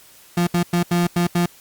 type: tone bursts at uneven times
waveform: 35% pulse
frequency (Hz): 174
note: F3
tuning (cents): -6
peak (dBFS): -14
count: 6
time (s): 0.37-0.47 / 0.54-0.63 / 0.73-0.83 / 0.91-1.07 / 1.16-1.27 / 1.35-1.46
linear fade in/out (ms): 5
effects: white hiss -48 dBFS RMS until 1.6 s + Opus 48 kbps